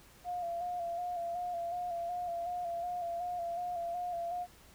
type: tone with vibrato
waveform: sine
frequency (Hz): 698.5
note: F5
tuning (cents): 0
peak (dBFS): -34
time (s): 0.24-4.47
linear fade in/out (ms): 50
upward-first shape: square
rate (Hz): 2.7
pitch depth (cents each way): 35
effects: added 60 Hz sine -67 dBFS peak until 4.74 s + pink hiss -59 dBFS RMS until 4.74 s